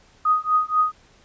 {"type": "tone with tremolo", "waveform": "sine", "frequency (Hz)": 1247, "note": "D#6", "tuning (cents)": 3, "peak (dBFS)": -13, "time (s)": [0.25, 0.92], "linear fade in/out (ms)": 5, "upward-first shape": "triangle", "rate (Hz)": 4.1, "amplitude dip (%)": 100, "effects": ["pink hiss -55 dBFS RMS until 1.24 s", "resampled to 16000 Hz"]}